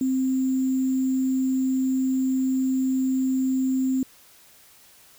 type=tone with sample-and-hold; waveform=sine; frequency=261.6 Hz; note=C4; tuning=in tune; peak=-20 dBFS; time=0.01-4.03 s; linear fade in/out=2 ms; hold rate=7350 Hz; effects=white hiss -53 dBFS RMS until 5.18 s